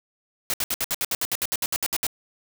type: noise bursts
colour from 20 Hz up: white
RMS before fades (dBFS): -25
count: 16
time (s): 0.5-2.067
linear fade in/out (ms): 0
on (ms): 37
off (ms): 65
effects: none